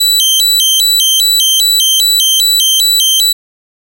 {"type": "tone with vibrato", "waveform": "sawtooth", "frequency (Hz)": 3520, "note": "A7", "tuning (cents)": 0, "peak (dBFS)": -4, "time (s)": [0, 3.33], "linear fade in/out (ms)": 10, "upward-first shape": "square", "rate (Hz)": 2.5, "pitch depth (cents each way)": 200, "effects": []}